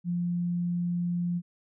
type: tone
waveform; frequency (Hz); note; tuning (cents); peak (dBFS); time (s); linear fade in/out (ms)
sine; 174.61; F3; 0; -26; 0.04-1.42; 50
effects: none